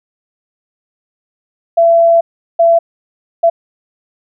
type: tone bursts at uneven times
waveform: sine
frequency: 672 Hz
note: E5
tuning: 33 cents sharp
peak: -5 dBFS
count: 3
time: 1.77-2.21 / 2.59-2.79 / 3.43-3.5 s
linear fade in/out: 10 ms
effects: none